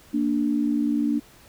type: tone pair together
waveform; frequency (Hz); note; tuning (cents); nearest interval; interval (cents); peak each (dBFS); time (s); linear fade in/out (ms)
sine; 232.1 / 292.4; A#3 / D4; -7 / -7; major third; 400; -24 / -22; 0.13-1.2; 20
effects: pink hiss -52 dBFS RMS until 1.48 s